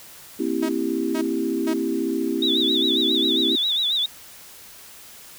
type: chord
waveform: sine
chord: C dominant seventh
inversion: third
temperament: equal with one note detuned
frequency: 233.1 / 267.6 / 329.6 / 392 Hz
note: Bb3 / C4 / E4 / G4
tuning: 0 / +39 / 0 / 0 cents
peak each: -29 / -26 / -25 / -28 dBFS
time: 0.39-3.56 s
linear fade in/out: 10 ms
type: tone bursts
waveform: sawtooth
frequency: 317.6 Hz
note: D#4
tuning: 36 cents sharp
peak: -21 dBFS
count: 3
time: 0.62-1.739 s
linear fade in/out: 10 ms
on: 73 ms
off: 450 ms
type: tone with vibrato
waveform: sine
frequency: 3651 Hz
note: A#7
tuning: 37 cents flat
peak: -19 dBFS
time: 2.42-4.06 s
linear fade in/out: 5 ms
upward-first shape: sine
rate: 7.4 Hz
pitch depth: 120 cents each way
effects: white hiss -44 dBFS RMS until 5.38 s